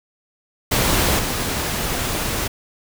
pink noise with level steps, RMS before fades -18 / -23 dBFS, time 0.71-2.48 s, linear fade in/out 10 ms, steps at 1.19 s, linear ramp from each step 2 ms, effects none

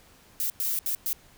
violet noise bursts at uneven times, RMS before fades -28 dBFS, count 4, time 0.4-0.5 / 0.6-0.79 / 0.86-0.95 / 1.06-1.13 s, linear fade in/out 0 ms, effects pink hiss -56 dBFS RMS until 1.37 s

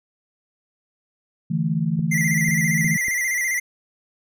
sine chord, D suspended second, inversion none, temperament just, 146.83 / 165.19 / 220.2 Hz, D3 / E3 / A3, 0 / +4 / +2 cents, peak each -26 / -21 / -26 dBFS, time 1.5-2.97 s, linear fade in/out 10 ms
clicks, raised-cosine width 3 ms, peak -24 dBFS, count 4, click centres 1.993 / 2.486 / 2.846 / 3.083 s
square tone with vibrato, 2020 Hz, B6, 39 cents sharp, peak -21 dBFS, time 2.11-3.6 s, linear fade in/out 10 ms, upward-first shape square, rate 15 Hz, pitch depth 57 cents each way
effects none

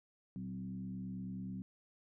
sine tone with frequency modulation, 186.8 Hz, F#3, 17 cents sharp, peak -40 dBFS, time 0.36-1.62 s, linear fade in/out 0 ms, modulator 69.3 Hz, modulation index 0.86, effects none

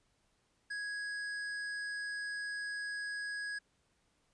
triangle tone with hard clipping, 1661.2 Hz, G#6, in tune, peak -39 dBFS, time 0.7-3.59 s, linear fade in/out 10 ms, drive 14 dB, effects pink hiss -75 dBFS RMS until 4.33 s + resampled to 22050 Hz

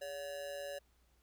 square tone with amplitude modulation, 568 Hz, C#5, 42 cents sharp, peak -39 dBFS, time 0.01-0.79 s, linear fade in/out 10 ms, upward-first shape sine, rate 156 Hz, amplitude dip 65%, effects added 60 Hz sine -70 dBFS peak until 1.22 s + pink hiss -75 dBFS RMS until 1.22 s

